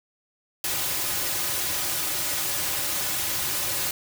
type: noise with comb filter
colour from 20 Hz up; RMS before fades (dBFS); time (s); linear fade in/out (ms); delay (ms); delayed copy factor
white; -27; 0.64-3.91; 2; 4.4; -0.6
effects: none